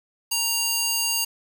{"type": "tone with high-pass filter", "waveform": "square", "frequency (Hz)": 932.3, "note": "A#5", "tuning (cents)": 0, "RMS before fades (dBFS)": -24, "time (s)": [0.31, 1.25], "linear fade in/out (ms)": 10, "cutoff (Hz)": 4100, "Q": 0.74, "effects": ["7-bit"]}